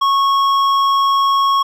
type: tone with hard clipping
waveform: triangle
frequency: 1100 Hz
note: C#6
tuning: 14 cents flat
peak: -13 dBFS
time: 0.01-1.63 s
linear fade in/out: 10 ms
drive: 12 dB
effects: none